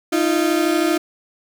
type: tone pair together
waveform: 35% pulse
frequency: 311.1 / 343.9 Hz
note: D#4 / F4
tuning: 0 / -27 cents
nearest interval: major second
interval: 173 cents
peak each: -17 dBFS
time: 0.12-0.98 s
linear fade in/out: 10 ms
effects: none